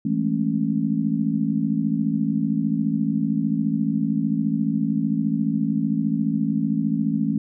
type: chord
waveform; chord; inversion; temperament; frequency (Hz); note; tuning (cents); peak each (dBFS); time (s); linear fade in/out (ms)
sine; A major seventh; second; just; 165 / 206.2 / 220 / 275; E3 / G#3 / A3 / C#4; +2 / -12 / 0 / -14; -26 / -27 / -23 / -25; 0.05-7.38; 5
effects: none